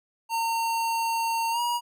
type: tone with pitch glide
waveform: square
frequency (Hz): 914 to 956.7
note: A#5 to A#5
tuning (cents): -34 to +45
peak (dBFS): -25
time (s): 0.29-1.81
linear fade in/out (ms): 50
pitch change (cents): +79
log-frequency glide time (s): 1.51-1.6
effects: none